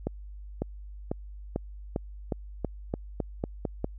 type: accelerating click train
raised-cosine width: 2 ms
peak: -15 dBFS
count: 12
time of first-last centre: 0.07-3.844 s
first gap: 550 ms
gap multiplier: 0.9
effects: added 50 Hz sine -40 dBFS peak until 3.98 s